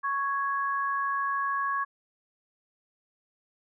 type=tone pair together; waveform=sine; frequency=1109.9 / 1663 Hz; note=C#6 / G#6; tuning=+2 / +2 cents; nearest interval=perfect fifth; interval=700 cents; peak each=-27 / -32 dBFS; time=0.03-1.85 s; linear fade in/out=20 ms; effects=none